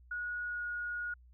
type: tone with pitch glide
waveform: sine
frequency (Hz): 1454 to 1444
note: F#6 to F#6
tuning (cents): -31 to -43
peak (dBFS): -35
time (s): 0.11-1.14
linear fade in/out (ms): 5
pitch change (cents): -12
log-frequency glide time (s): 0.45-0.64
effects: added 61 Hz sine -56 dBFS peak until 1.33 s